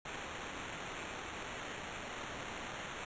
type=noise with sample-and-hold; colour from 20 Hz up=blue; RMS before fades=-44 dBFS; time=0.05-3.05 s; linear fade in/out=5 ms; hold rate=4900 Hz; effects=resampled to 16000 Hz